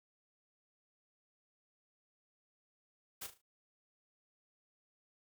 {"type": "noise with echo", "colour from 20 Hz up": "white", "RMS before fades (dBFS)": -44, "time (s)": [3.21, 3.27], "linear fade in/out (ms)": 10, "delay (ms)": 37, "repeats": 4, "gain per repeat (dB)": -9, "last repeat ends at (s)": 3.418, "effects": []}